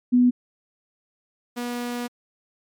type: tone pair in turn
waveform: sine / sawtooth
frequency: 246.9 / 242.1 Hz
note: B3 / B3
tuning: 0 / -34 cents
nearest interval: unison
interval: 34 cents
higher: first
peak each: -13 / -23 dBFS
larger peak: first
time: 0.12-0.31 / 1.56-2.08 s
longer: second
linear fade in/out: 20 ms
effects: MP3 96 kbps